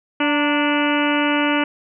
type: harmonic tone with a mistuned harmonic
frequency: 292 Hz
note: D4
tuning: 10 cents flat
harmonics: 1 / 2 / 3 / 4 / 5 / 6 / 7 / 8 / 9 / 10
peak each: -19 / -25 / -25 / -28 / -25 / -32 / -29 / -28 / -28 / -28 dBFS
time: 0.2-1.64 s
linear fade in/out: 5 ms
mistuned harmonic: 3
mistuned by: +50 cents
effects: none